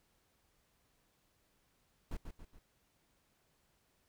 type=noise with echo; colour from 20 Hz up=brown; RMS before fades=-39 dBFS; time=2.11-2.17 s; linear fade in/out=5 ms; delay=140 ms; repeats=3; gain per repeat=-6 dB; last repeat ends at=2.59 s; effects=pink hiss -75 dBFS RMS until 4.08 s